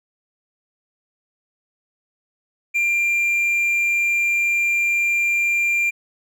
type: tone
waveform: triangle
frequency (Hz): 2383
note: D7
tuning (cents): +25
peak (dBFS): -15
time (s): 2.74-5.91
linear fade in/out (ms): 20
effects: none